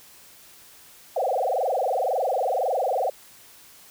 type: tone with frequency modulation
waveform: sine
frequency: 637 Hz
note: D#5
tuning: 41 cents sharp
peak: -21 dBFS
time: 1.16-3.1 s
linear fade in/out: 5 ms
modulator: 21.9 Hz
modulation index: 6.6
effects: white hiss -50 dBFS RMS until 3.9 s